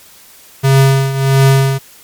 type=tone with tremolo; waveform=square; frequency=135.4 Hz; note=C#3; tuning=40 cents flat; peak=-5 dBFS; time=0.63-1.79 s; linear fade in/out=20 ms; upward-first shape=triangle; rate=1.5 Hz; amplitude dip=75%; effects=white hiss -41 dBFS RMS until 2.03 s + MP3 96 kbps